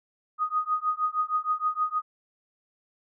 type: tone with tremolo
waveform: sine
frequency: 1244.5 Hz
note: D#6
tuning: in tune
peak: -20 dBFS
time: 0.38-2.02 s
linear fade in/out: 50 ms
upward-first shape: triangle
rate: 6.4 Hz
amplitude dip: 100%
effects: none